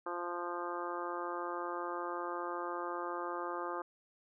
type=harmonic tone; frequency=174.61 Hz; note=F3; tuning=in tune; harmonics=2 / 3 / 4 / 5 / 6 / 7 / 8 / 9; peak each=-42 / -44 / -47 / -44 / -44 / -42 / -54 / -50 dBFS; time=0.06-3.82 s; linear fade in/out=5 ms; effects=none